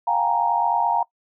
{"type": "tone cluster", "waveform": "sine", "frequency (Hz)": [707, 789, 838, 932], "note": ["F5", "G5", "G#5", "A#5"], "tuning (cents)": [21, 11, 15, -1], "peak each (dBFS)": [-25, -26, -26, -20], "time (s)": [0.07, 1.03], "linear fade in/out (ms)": 5, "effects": ["noise-tail reverb RT60 0.1 s tail -21 dB re dry"]}